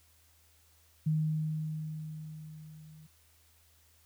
sine tone with level ramp, 155.56 Hz, D#3, in tune, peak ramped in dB -25 to -51 dBFS, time 1.06-3.07 s, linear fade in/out 10 ms, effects added 80 Hz sine -66 dBFS peak until 4.05 s + white hiss -66 dBFS RMS until 4.05 s

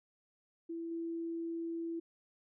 sine tone with level steps, 332.9 Hz, E4, 17 cents sharp, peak -38 / -36 dBFS, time 0.69-2 s, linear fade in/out 10 ms, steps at 0.91 s, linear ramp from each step 5 ms, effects none

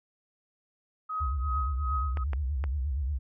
sine tone with tremolo, 1264 Hz, D#6, 27 cents sharp, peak -28 dBFS, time 1.09-2.24 s, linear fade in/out 10 ms, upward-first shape triangle, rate 2.6 Hz, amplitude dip 95%
sine tone with vibrato, 69 Hz, C#2, 7 cents flat, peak -27 dBFS, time 1.2-3.19 s, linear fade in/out 20 ms, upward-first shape sine, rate 8.5 Hz, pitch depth 180 cents each way
clicks, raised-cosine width 0.5 ms, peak -22 dBFS, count 3, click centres 2.172 / 2.333 / 2.64 s
effects none

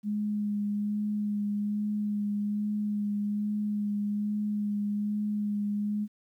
sine tone with vibrato, 207.5 Hz, G#3, 1 cent flat, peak -27 dBFS, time 0.03-6.08 s, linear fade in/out 50 ms, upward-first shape sine, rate 1.2 Hz, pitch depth 16 cents each way, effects 11-bit

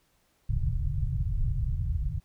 pink low-pass noise, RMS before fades -28 dBFS, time 0.49-2.2 s, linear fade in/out 10 ms, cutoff 150 Hz, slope 96 dB/octave, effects pink hiss -69 dBFS RMS until 2.24 s

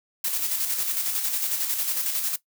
blue noise with tremolo, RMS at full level -25 dBFS, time 0.24-2.36 s, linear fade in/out 5 ms, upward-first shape square, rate 11 Hz, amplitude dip 40%, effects noise-tail reverb RT60 0.1 s tail -17 dB re dry

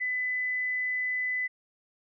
sine tone, 2004 Hz, B6, 25 cents sharp, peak -27 dBFS, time 0-1.48 s, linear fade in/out 20 ms, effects none

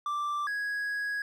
triangle tone pair in turn, 1174.7 / 1661.3 Hz, D6 / G#6, 0 / 0 cents, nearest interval tritone, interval 600 cents, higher second, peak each -27 / -28 dBFS, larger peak first, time 0.06-0.47 / 0.47-1.22 s, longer second, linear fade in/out 2 ms, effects none

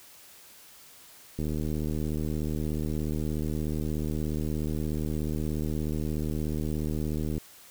click train, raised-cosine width 3 ms, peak -19 dBFS, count 461, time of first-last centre 1.39-7.38 s, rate 76.8 Hz, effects white hiss -52 dBFS RMS until 7.7 s

